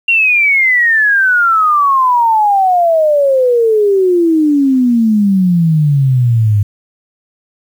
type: exponential sweep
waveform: sine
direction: down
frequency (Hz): 2779 to 100.4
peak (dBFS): -7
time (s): 0.08-6.63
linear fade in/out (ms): 5
effects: 7-bit